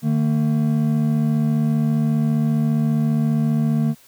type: tone pair together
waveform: triangle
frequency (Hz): 151 / 225.9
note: D3 / A3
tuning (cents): +48 / +46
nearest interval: perfect fifth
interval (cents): 698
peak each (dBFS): -17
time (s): 0.02-3.95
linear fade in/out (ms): 50
effects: white hiss -51 dBFS RMS until 4.07 s